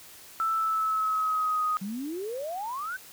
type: tone with pitch glide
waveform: sine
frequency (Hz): 1323 to 1248.7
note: E6 to D#6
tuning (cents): +6 to +6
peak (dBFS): -24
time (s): 0.4-1.77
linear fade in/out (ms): 0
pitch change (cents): -100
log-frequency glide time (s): 0.54-1.63
type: exponential sweep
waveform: sine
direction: up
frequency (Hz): 185 to 1568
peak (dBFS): -31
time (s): 1.81-2.97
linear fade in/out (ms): 10
effects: white hiss -49 dBFS RMS until 3.12 s